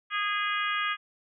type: harmonic tone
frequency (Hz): 411.7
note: G#4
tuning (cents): -15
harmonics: 3 / 4 / 5 / 6 / 7 / 8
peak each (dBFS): -30 / -32 / -34 / -36 / -37 / -38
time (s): 0.1-0.97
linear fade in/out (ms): 50
effects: none